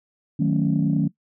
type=chord; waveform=sine; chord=D# half-diminished seventh; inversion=none; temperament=equal; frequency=155.56 / 185 / 220 / 277.2 Hz; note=D#3 / F#3 / A3 / C#4; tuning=0 / 0 / 0 / 0 cents; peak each=-21 / -23 / -24 / -23 dBFS; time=0.39-1.08 s; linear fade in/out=10 ms; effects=noise-tail reverb RT60 0.1 s tail -19 dB re dry + tanh soft clip ceiling -10 dBFS